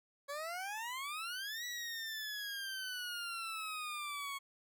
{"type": "exponential two-way sweep", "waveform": "20% pulse", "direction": "up then down", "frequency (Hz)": [554.4, 1957, 1099], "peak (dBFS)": -35, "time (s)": [0.28, 4.39], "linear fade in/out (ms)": 20, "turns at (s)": 1.65, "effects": []}